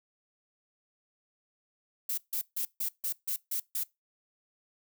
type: noise bursts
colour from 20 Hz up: violet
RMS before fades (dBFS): -32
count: 8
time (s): 2.09-3.836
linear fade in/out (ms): 5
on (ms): 87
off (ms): 150
effects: noise-tail reverb RT60 0.2 s tail -22 dB re dry